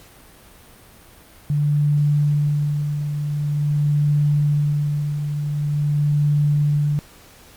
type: tone with tremolo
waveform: sine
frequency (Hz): 146.83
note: D3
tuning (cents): 0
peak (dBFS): -14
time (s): 1.5-6.99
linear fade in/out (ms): 0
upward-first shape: sine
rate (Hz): 0.46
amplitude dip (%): 55
effects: pink hiss -47 dBFS RMS until 7.56 s + Opus 48 kbps